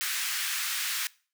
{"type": "high-pass noise", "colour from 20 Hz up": "pink", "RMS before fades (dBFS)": -31, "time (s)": [0.01, 1.07], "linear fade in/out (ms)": 0, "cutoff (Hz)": 1500, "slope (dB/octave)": 24, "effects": ["noise-tail reverb RT60 0.4 s tail -22 dB re dry"]}